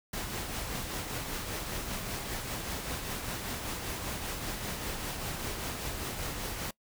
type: noise with tremolo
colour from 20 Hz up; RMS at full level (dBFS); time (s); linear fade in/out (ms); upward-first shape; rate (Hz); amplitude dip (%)
pink; -35; 0.13-6.71; 5; triangle; 5.1; 40
effects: noise-tail reverb RT60 0.1 s tail -23 dB re dry